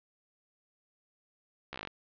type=slowing click train; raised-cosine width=0.3 ms; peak=-23 dBFS; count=9; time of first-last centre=1.73-1.874 s; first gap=14 ms; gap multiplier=1.07; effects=resampled to 11025 Hz + 9-bit